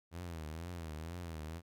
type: tone with vibrato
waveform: sawtooth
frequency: 82.41 Hz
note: E2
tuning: in tune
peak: -38 dBFS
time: 0.11-1.62 s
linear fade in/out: 50 ms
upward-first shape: triangle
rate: 2.1 Hz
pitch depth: 150 cents each way
effects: none